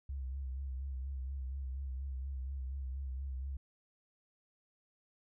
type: tone with vibrato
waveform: sine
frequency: 66.5 Hz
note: C2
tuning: 29 cents sharp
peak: -37 dBFS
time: 0.09-3.57 s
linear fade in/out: 5 ms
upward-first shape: sine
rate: 4.2 Hz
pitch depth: 63 cents each way
effects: none